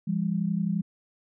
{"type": "tone pair together", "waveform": "sine", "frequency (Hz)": [170.54, 202.1], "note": ["F3", "G#3"], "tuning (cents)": [-41, -47], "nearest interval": "minor third", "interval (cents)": 294, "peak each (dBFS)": -27, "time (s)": [0.07, 0.82], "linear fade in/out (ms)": 10, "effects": []}